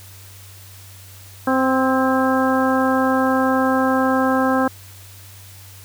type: harmonic tone with a mistuned harmonic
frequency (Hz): 261.6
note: C4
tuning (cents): 0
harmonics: 1 / 2 / 3 / 4 / 5 / 6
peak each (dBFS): -18 / -21 / -23 / -24 / -25 / -26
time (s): 1.47-4.68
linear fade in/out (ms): 5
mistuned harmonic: 6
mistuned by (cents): +31
effects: added 96 Hz sine -41 dBFS peak until 5.84 s + white hiss -44 dBFS RMS until 5.84 s